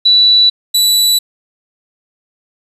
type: tone pair in turn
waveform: sine / sawtooth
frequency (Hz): 3951 / 3951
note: B7 / B7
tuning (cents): 0 / 0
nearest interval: unison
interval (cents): 0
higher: neither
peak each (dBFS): -5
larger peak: neither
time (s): 0.05-0.5 / 0.74-1.19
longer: neither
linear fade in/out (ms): 10
effects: resampled to 32000 Hz + 7-bit